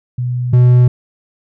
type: tone pair in turn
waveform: sine / triangle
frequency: 123.8 / 123.8 Hz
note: B2 / B2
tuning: +5 / +5 cents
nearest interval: unison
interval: 0 cents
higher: neither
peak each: -15 / -3 dBFS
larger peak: second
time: 0.18-0.53 / 0.53-0.88 s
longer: neither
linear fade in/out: 5 ms
effects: none